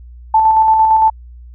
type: tone with tremolo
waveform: sine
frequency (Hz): 880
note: A5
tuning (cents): 0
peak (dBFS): -6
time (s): 0.34-1.1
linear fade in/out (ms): 5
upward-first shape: square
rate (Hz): 8.8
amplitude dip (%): 30
effects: added 60 Hz sine -33 dBFS peak until 1.54 s